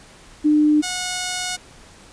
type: tone pair in turn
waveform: sine / 5% pulse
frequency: 301 / 728.8 Hz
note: D4 / F#5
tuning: +43 / -26 cents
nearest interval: octave + minor third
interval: 1531 cents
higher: second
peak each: -12 dBFS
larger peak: neither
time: 0.44-0.82 / 0.82-1.57 s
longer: second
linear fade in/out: 20 ms
effects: pink hiss -46 dBFS RMS until 2.12 s + resampled to 22050 Hz